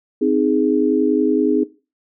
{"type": "chord", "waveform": "sine", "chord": "Ab major", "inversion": "first", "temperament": "equal with one note detuned", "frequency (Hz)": [260.4, 311.1, 415.3], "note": ["C4", "Eb4", "Ab4"], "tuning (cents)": [-8, 0, 0], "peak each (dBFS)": -18, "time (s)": [0.21, 1.64], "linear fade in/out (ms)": 10, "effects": ["noise-tail reverb RT60 0.3 s tail -17 dB re dry"]}